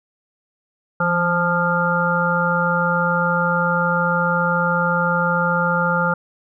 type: harmonic tone with a mistuned harmonic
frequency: 174.61 Hz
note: F3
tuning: in tune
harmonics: 1 / 3 / 5 / 7 / 8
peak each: -22 / -23 / -24 / -24 / -20 dBFS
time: 1-6.14 s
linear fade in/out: 5 ms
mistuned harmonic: 1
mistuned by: -42 cents
effects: none